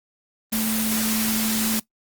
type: tone in noise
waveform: sine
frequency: 220 Hz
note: A3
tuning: in tune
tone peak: -23 dBFS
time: 0.52-1.8 s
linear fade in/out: 10 ms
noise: white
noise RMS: -25 dBFS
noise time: 0.52-1.8 s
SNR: -1 dB
effects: noise-tail reverb RT60 0.1 s tail -19 dB re dry + Opus 24 kbps